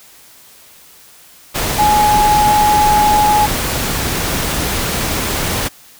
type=tone in noise; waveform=sine; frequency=840 Hz; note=G#5; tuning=19 cents sharp; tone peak=-9 dBFS; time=1.78-3.47 s; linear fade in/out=20 ms; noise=pink; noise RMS=-18 dBFS; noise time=1.54-5.69 s; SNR=+6 dB; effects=white hiss -43 dBFS RMS until 5.99 s